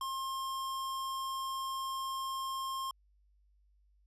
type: tone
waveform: square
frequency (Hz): 1066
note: C6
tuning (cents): +32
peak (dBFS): -36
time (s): 0.01-2.91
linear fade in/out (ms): 2
effects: added 50 Hz sine -65 dBFS peak until 4.06 s + resampled to 32000 Hz